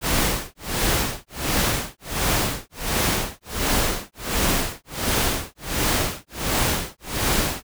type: noise with tremolo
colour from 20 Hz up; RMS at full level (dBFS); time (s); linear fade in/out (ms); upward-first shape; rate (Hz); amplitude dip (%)
pink; -20; 0.01-7.63; 50; sine; 1.4; 100
effects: none